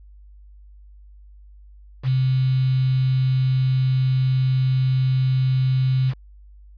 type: tone with quantisation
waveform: sine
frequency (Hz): 130.3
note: C3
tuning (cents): -7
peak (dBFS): -16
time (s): 2.03-6.14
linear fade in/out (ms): 50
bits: 6
effects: added 50 Hz sine -43 dBFS peak until 6.77 s + resampled to 11025 Hz